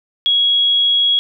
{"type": "tone", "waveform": "sine", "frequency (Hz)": 3322, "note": "G#7", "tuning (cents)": 0, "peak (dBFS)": -11, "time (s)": [0.26, 1.19], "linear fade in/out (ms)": 0, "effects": []}